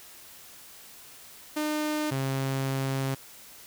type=tone pair in turn; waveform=sawtooth; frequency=303.5 / 134.65 Hz; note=D#4 / C#3; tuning=-43 / -50 cents; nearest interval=octave + major second; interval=1407 cents; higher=first; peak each=-23 dBFS; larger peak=neither; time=1.56-2.11 / 2.11-3.15 s; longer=second; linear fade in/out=10 ms; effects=white hiss -49 dBFS RMS until 3.66 s